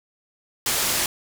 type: low-pass noise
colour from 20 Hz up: white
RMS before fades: -23 dBFS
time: 0.66-1.06 s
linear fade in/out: 2 ms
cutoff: 12000 Hz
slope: 12 dB/octave
effects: none